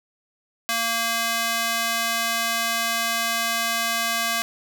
square tone with high-pass filter, 230 Hz, A#3, 23 cents flat, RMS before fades -24 dBFS, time 0.69-4.42 s, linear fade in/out 0 ms, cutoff 1100 Hz, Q 0.58, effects none

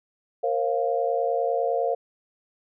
sine chord, Bb suspended second, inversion none, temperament equal with one note detuned, 466.2 / 536.1 / 698.5 Hz, Bb4 / C5 / F5, 0 / +42 / 0 cents, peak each -26 / -26 / -26 dBFS, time 0.43-1.95 s, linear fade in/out 10 ms, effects none

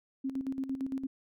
sine tone with tremolo, 267.1 Hz, C4, 36 cents sharp, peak -30 dBFS, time 0.24-1.07 s, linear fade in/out 10 ms, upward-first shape square, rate 8.8 Hz, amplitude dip 65%, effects none

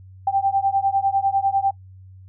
sine beating tone pair, 780 / 790 Hz, G5 / G5, -9 / +13 cents, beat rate 10 Hz, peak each -20 dBFS, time 0.27-1.71 s, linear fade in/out 5 ms, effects noise-tail reverb RT60 0.1 s tail -20 dB re dry + added 94 Hz sine -41 dBFS peak until 2.28 s

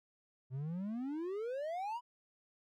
triangle exponential sweep, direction up, 124.4 to 1000 Hz, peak -35 dBFS, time 0.5-2.01 s, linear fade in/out 50 ms, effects none

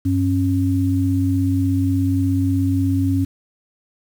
sine tone pair together, 96.63 / 273.3 Hz, G2 / C#4, -24 / -24 cents, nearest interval octave + tritone, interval 1800 cents, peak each -18 dBFS, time 0.05-3.25 s, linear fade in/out 10 ms, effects 7-bit

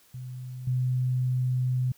sine tone with level steps, 126.9 Hz, B2, 47 cents sharp, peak -35 / -23 dBFS, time 0.14-1.92 s, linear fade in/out 5 ms, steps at 0.67 s, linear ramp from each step 5 ms, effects white hiss -60 dBFS RMS until 1.97 s

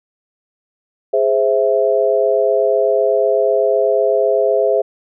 sine chord, Ab augmented, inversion none, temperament equal, 415.3 / 523.3 / 659.3 Hz, Ab4 / C5 / E5, 0 / 0 / 0 cents, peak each -16 dBFS, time 1.13-4.82 s, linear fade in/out 10 ms, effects none

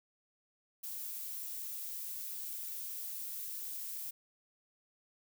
violet noise, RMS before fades -42 dBFS, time 0.83-4.11 s, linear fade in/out 10 ms, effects none

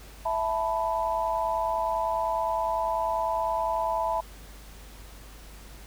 sine chord, E suspended fourth, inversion none, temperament just, 659.3 / 879 / 988.9 Hz, E5 / A5 / B5, 0 / -2 / +2 cents, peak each -29 dBFS, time 0.25-4.21 s, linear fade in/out 10 ms, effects added 50 Hz sine -45 dBFS peak until 5.86 s + pink hiss -50 dBFS RMS until 5.86 s

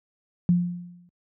sine tone with exponential decay, 175.8 Hz, F3, 12 cents sharp, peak -14 dBFS, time 0.49-1.09 s, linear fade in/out 0 ms, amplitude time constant 130 ms, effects high-pass 60 Hz 12 dB/octave

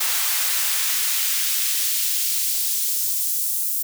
white noise with high-pass filter sweep, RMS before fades -22 dBFS, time 0-3.83 s, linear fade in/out 10 ms, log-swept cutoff 850 to 9200 Hz, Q 0.7, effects none

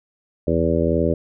harmonic tone with a mistuned harmonic, 82.41 Hz, E2, in tune, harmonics 1 / 2 / 3 / 4 / 5 / 6 / 7, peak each -24 / -24 / -24 / -24 / -24 / -24 / -24 dBFS, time 0.47-1.14 s, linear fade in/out 5 ms, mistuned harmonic 1, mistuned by -69 cents, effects none

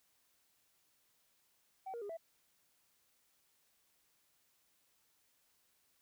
sine tone with pitch steps, 765 / 470.3 / 406.9 / 660 Hz, G5 / A#4 / G#4 / E5, -42 / +15 / -35 / +2 cents, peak -40 dBFS, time 1.86-2.172 s, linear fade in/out 10 ms, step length 78 ms, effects tanh soft clip ceiling -39 dBFS + white hiss -75 dBFS RMS until 6.01 s

